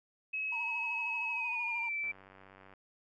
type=tone with pitch glide; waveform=sine; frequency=2567 to 2327 Hz; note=E7 to D7; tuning=-47 to -17 cents; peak=-33 dBFS; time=0.33-2.12 s; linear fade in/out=10 ms; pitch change=-170 cents; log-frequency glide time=1.3-1.94 s
type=tone with vibrato; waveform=triangle; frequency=932.3 Hz; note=A#5; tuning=in tune; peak=-39 dBFS; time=0.52-1.89 s; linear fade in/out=5 ms; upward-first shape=sine; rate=13 Hz; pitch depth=61 cents each way
type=click train; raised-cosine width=0.5 ms; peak=-40 dBFS; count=68; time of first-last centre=2.04-2.737 s; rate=96.1 Hz
effects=none